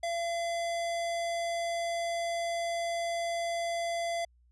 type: tone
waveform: square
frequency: 680 Hz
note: F5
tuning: 46 cents flat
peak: -31 dBFS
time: 0.03-4.25 s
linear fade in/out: 5 ms
effects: added 60 Hz sine -61 dBFS peak until 4.51 s + resampled to 22050 Hz